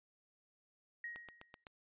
sine tone with exponential decay, 1886 Hz, A#6, 20 cents sharp, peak -40 dBFS, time 1.04-1.64 s, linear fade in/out 2 ms, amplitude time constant 130 ms
click train, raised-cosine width 0.3 ms, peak -34 dBFS, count 5, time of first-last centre 1.16-1.668 s, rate 7.87 Hz
effects resampled to 8000 Hz

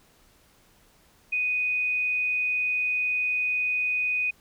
sine tone, 2489 Hz, D#7, in tune, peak -23 dBFS, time 1.32-4.31 s, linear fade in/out 10 ms, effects pink hiss -60 dBFS RMS until 4.4 s

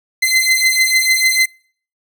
sawtooth beating tone pair, 2056 / 2062.7 Hz, C7 / C7, -31 / -25 cents, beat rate 6.7 Hz, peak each -11 dBFS, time 0.22-1.46 s, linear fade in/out 10 ms, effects noise-tail reverb RT60 0.5 s tail -26 dB re dry

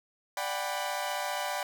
sawtooth chord, G major seventh, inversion second, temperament equal with one note detuned, 587.3 / 740 / 794.9 / 987.8 Hz, D5 / F#5 / G5 / B5, 0 / 0 / +24 / 0 cents, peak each -33 dBFS, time 0.37-1.63 s, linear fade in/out 2 ms, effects none

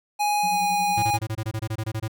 square tone with pitch glide, 830.6 to 822.5 Hz, G#5 to G#5, 0 to -17 cents, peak -21 dBFS, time 0.19-1.18 s, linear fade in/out 20 ms, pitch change -17 cents, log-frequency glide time 0.51-0.6 s
triangle tone with tremolo, 182.1 Hz, F#3, 27 cents flat, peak -30 dBFS, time 0.43-1.05 s, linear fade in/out 5 ms, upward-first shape sine, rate 11 Hz, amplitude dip 85%
square tone bursts, 110 Hz, A2, in tune, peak -26 dBFS, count 14, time 0.97-2.081 s, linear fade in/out 10 ms, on 58 ms, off 23 ms
effects none

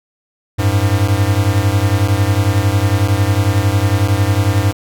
square beating tone pair, 95 / 106 Hz, F#2 / G#2, +46 / +36 cents, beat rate 11 Hz, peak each -15 dBFS, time 0.58-4.73 s, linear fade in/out 20 ms, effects none

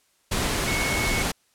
sine tone in noise, 2200 Hz, C#7, 14 cents flat, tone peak -27 dBFS, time 0.67-1.23 s, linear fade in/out 10 ms, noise pink, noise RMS -25 dBFS, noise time 0.31-1.32 s, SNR -5 dB, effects white hiss -65 dBFS RMS until 1.54 s + low-pass 11000 Hz 12 dB/octave

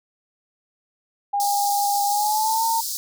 sine tone with pitch glide, 810 to 909.2 Hz, G#5 to A#5, -43 to -43 cents, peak -19 dBFS, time 1.33-2.81 s, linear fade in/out 10 ms, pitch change +200 cents, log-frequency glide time 2.08-2.64 s
pink high-pass noise, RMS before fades -28 dBFS, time 1.4-2.97 s, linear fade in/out 0 ms, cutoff 4300 Hz, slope 48 dB/octave
effects none

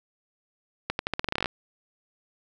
accelerating click train, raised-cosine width 0.3 ms, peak -10 dBFS, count 14, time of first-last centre 0.9-1.459 s, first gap 91 ms, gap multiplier 0.86, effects none

